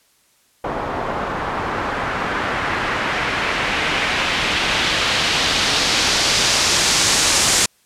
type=noise with low-pass filter sweep; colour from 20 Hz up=white; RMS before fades=-19 dBFS; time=0.64-7.66 s; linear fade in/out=5 ms; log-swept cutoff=880 to 7800 Hz; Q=1.2; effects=white hiss -58 dBFS RMS until 7.85 s + low-pass 12000 Hz 12 dB/octave